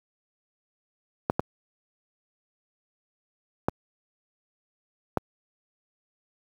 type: clicks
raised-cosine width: 1 ms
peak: -8 dBFS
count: 4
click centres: 1.299 / 1.395 / 3.685 / 5.173 s
effects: high-pass 80 Hz 12 dB/octave + 8-bit